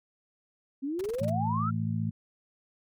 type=exponential sweep; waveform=sine; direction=up; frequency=261.6 to 1396.9 Hz; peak=-29 dBFS; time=0.82-1.71 s; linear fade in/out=20 ms
type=noise bursts; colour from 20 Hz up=pink; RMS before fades=-44 dBFS; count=7; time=0.99-1.298 s; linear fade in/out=2 ms; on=20 ms; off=28 ms
type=harmonic tone; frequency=55 Hz; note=A1; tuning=in tune; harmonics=2 / 3 / 4; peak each=-30 / -32 / -33 dBFS; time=1.2-2.11 s; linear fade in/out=20 ms
effects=MP3 96 kbps